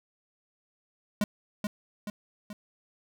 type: tone with echo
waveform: square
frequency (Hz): 207.7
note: G#3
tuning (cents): 0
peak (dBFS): -24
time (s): 1.21-1.24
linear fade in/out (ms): 2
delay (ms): 430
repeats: 3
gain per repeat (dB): -5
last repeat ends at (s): 2.53
effects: none